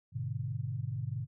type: chord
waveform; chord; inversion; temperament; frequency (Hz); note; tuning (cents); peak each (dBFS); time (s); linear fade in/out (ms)
sine; G# diminished; none; just; 103.83 / 124.59 / 149.51; G#2 / B2 / D3; 0 / +16 / +31; -38 / -36 / -40; 0.12-1.27; 50
effects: none